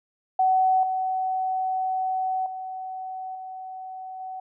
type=tone with level steps; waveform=sine; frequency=752 Hz; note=F#5; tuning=28 cents sharp; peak=-17 / -23 / -31 / -34 / -32 dBFS; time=0.39-4.4 s; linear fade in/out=5 ms; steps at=0.83 / 2.46 / 3.35 / 4.2 s; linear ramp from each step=2 ms; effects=none